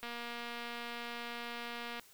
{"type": "click train", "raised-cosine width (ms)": 0.3, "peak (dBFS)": -27, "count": 467, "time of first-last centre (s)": [0.03, 1.996], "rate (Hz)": 237, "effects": ["white hiss -61 dBFS RMS until 2.13 s"]}